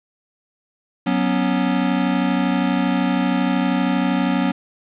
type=chord; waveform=square; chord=F# suspended fourth; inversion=none; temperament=equal with one note detuned; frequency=185 / 244.5 / 277.2 Hz; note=F#3 / B3 / C#4; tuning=0 / -17 / 0 cents; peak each=-22 dBFS; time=1.06-4.52 s; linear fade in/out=10 ms; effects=resampled to 8000 Hz + 7-bit